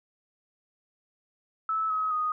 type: tone with pitch steps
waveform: sine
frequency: 1306 / 1274 / 1242.7 Hz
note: E6 / D#6 / D#6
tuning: -17 / +41 / -3 cents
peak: -25 dBFS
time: 1.69-2.32 s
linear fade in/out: 2 ms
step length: 210 ms
effects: none